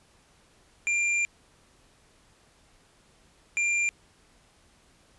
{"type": "tone pair in turn", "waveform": "square", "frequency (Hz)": [2385, 2385], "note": ["D7", "D7"], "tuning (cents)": [26, 26], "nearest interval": "unison", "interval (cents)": 0, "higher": "neither", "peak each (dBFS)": -24, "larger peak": "neither", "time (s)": [[0.87, 1.25], [3.57, 3.89]], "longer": "first", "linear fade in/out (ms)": 0, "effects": ["pink hiss -61 dBFS RMS until 5.18 s", "resampled to 24000 Hz"]}